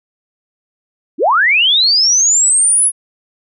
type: linear sweep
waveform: sine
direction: up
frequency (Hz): 229.2 to 10548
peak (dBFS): -8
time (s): 1.18-2.92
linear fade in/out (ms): 50
effects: none